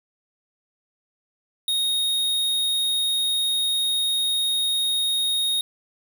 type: tone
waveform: square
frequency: 3729 Hz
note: A#7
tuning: in tune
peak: -21 dBFS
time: 1.68-5.61 s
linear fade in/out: 2 ms
effects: 8-bit